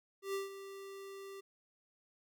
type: tone with ADSR envelope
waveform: square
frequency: 392 Hz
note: G4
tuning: in tune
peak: -35 dBFS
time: 0.22-1.41 s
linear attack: 120 ms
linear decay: 150 ms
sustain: -12 dB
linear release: 12 ms
effects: none